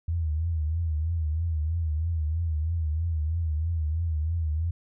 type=tone with vibrato; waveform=sine; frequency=80.3 Hz; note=E2; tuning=45 cents flat; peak=-24 dBFS; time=0.08-4.71 s; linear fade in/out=5 ms; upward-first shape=triangle; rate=3.1 Hz; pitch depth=120 cents each way; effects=none